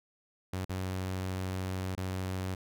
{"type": "tone with dropouts", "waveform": "sawtooth", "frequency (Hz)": 93.4, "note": "F#2", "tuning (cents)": 17, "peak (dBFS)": -29, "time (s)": [0.53, 2.55], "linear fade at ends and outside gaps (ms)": 5, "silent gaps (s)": [[0.649, 0.694], [1.952, 1.976]], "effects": []}